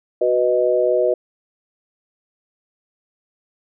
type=chord; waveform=sine; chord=B major; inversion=second; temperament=equal; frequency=370 / 493.9 / 622.3 Hz; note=F#4 / B4 / D#5; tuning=0 / 0 / 0 cents; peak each=-20 / -18 / -18 dBFS; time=0.21-1.14 s; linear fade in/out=5 ms; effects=none